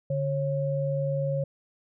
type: tone pair together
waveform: sine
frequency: 144.6 / 545.6 Hz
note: D3 / C#5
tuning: -27 / -28 cents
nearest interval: octave + major seventh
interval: 2299 cents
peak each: -27 / -28 dBFS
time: 0.1-1.44 s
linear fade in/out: 5 ms
effects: none